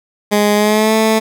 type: tone with pitch glide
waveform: 15% pulse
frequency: 207.7 to 220.1 Hz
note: G#3 to A3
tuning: 0 to +1 cents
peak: -4 dBFS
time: 0.31-1.2 s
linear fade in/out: 20 ms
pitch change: +101 cents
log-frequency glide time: 0.55-0.94 s
effects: none